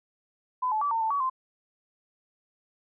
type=tone with pitch steps; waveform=sine; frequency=1008 / 865 / 1154 / 907 / 886 / 1132 / 1041 Hz; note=B5 / A5 / D6 / A#5 / A5 / C#6 / C6; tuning=+35 / -30 / -31 / -48 / +12 / +36 / -9 cents; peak=-24 dBFS; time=0.62-1.299 s; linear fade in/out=10 ms; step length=97 ms; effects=none